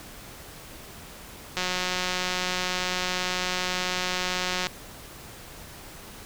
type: click train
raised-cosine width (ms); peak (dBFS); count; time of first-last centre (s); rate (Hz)
0.2; -10; 565; 1.57-4.669; 182
effects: pink hiss -44 dBFS RMS until 6.25 s